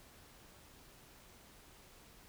silence, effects pink hiss -60 dBFS RMS until 2.28 s

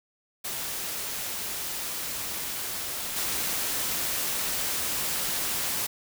white noise with level steps, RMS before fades -33 / -29 dBFS, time 0.44-5.87 s, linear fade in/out 10 ms, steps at 3.16 s, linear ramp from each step 5 ms, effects none

